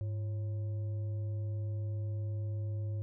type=tone with frequency modulation; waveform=sine; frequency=102.8 Hz; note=G#2; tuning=17 cents flat; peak=-33 dBFS; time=0.01-3.02 s; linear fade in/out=0 ms; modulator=446 Hz; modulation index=0.21; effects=none